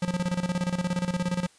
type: tone with tremolo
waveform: square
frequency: 178.7 Hz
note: F3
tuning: 40 cents sharp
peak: -24 dBFS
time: 0.02-1.47 s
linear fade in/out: 5 ms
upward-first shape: square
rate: 17 Hz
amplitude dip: 75%
effects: white hiss -58 dBFS RMS until 1.58 s + resampled to 22050 Hz